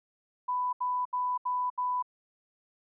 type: tone bursts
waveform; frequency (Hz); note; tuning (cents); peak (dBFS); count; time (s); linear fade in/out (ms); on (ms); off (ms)
sine; 995; B5; +13; -27; 5; 0.48-2.026; 10; 250; 74
effects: none